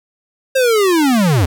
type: linear sweep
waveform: square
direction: down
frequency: 539 to 77.78 Hz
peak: -11 dBFS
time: 0.55-1.46 s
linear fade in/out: 10 ms
effects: none